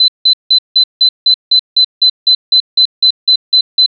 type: tone bursts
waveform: sine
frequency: 4037 Hz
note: B7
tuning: 37 cents sharp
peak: -4 dBFS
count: 16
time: 0-3.862 s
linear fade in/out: 5 ms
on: 82 ms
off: 170 ms
effects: none